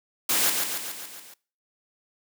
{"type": "noise with echo", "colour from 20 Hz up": "white", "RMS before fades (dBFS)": -23, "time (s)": [0.29, 0.5], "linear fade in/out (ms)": 5, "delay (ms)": 140, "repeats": 6, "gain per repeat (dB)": -4, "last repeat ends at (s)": 1.34, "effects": ["noise-tail reverb RT60 0.4 s tail -23 dB re dry", "high-pass 200 Hz 12 dB/octave"]}